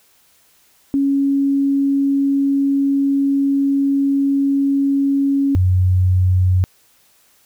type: tone pair in turn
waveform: sine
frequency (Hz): 277.2 / 92.02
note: C#4 / F#2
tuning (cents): 0 / -9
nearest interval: octave + perfect fifth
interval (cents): 1909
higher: first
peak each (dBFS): -13 / -11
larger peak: second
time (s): 0.94-5.55 / 5.55-6.64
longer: first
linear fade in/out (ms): 0
effects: white hiss -55 dBFS RMS until 7.45 s